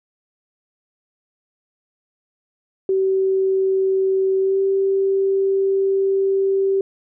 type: tone with pitch glide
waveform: sine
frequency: 382.8 to 388.8 Hz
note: G4 to G4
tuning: -41 to -14 cents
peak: -15 dBFS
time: 2.89-6.81 s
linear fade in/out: 2 ms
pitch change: +27 cents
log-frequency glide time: 4.39-4.6 s
effects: none